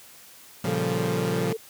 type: chord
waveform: sawtooth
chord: G half-diminished seventh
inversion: first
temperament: equal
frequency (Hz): 116.54 / 138.59 / 174.61 / 196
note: Bb2 / Db3 / F3 / G3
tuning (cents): 0 / 0 / 0 / 0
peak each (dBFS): -27 / -27 / -24 / -29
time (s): 0.64-1.53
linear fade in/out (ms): 5
type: tone with pitch glide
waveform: sine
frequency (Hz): 440 to 446.4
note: A4 to A4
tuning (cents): 0 to +25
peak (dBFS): -28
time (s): 0.67-1.57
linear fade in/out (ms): 10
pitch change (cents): +25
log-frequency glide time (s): 0.79-1.32
effects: white hiss -49 dBFS RMS until 1.69 s + high-pass 60 Hz 12 dB/octave